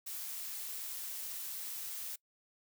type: noise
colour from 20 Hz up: blue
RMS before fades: -42 dBFS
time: 0.06-2.16 s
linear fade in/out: 10 ms
effects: noise-tail reverb RT60 0.1 s tail -23 dB re dry